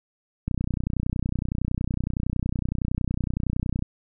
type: click train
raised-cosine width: 5 ms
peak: -13 dBFS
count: 104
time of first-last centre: 0.48-3.824 s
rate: 30.8 Hz
effects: none